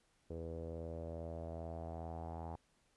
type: tone with low-pass filter sweep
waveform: sawtooth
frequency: 82.41 Hz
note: E2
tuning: in tune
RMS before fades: -45 dBFS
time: 0.3-2.56 s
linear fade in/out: 5 ms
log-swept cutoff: 470 to 830 Hz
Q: 5.1
effects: pink hiss -75 dBFS RMS until 2.96 s + resampled to 24000 Hz